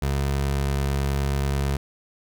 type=tone; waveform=25% pulse; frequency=69.3 Hz; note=C#2; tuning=in tune; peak=-18 dBFS; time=0.02-1.77 s; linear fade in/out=5 ms; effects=none